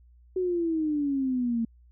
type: exponential sweep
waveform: sine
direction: down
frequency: 374.5 to 225.6 Hz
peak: -24 dBFS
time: 0.36-1.65 s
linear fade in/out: 5 ms
effects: added 60 Hz sine -53 dBFS peak until 1.91 s